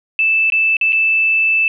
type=tone with dropouts; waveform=sine; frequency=2637 Hz; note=E7; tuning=in tune; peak=-11 dBFS; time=0.19-1.68 s; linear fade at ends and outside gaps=1 ms; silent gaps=0.501-0.522 / 0.768-0.812 / 0.923-0.929 s; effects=none